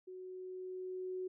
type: tone with level ramp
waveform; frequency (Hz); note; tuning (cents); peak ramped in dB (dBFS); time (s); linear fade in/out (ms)
sine; 370; F#4; 0; -46 to -37; 0.07-1.28; 10
effects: none